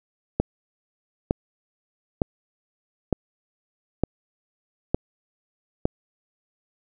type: click train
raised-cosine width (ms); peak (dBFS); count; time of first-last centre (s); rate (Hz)
2; -6; 7; 0.4-5.855; 1.1
effects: none